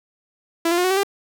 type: tone with pitch steps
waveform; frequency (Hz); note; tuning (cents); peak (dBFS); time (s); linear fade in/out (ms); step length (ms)
sawtooth; 334 / 346 / 358.4 / 371.2 / 384.6 / 398.3; E4 / F4 / F4 / F#4 / G4 / G4; +23 / -16 / +45 / +6 / -33 / +28; -13; 0.65-1.034; 5; 64
effects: none